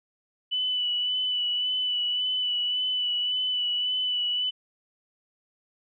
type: tone with vibrato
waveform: sine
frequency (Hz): 2978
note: F#7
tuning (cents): +11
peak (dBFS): -24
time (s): 0.51-4.51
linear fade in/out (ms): 20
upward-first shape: sine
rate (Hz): 1.8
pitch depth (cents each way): 22
effects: none